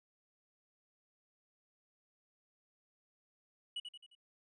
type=tone with echo; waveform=triangle; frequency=2931 Hz; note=F#7; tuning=17 cents flat; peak=-36 dBFS; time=3.76-3.8 s; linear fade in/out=5 ms; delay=88 ms; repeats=4; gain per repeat=-6 dB; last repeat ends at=4.152 s; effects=resampled to 22050 Hz